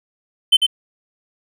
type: tone with echo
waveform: triangle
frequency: 3074 Hz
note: G7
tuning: 35 cents flat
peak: -6 dBFS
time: 0.52-0.57 s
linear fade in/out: 10 ms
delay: 96 ms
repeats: 1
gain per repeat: -5 dB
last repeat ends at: 0.666 s
effects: none